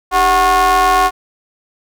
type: ring-modulated tone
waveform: square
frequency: 174.61 Hz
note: F3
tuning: in tune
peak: -7 dBFS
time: 0.11-1.11 s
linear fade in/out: 50 ms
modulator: 917 Hz
effects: none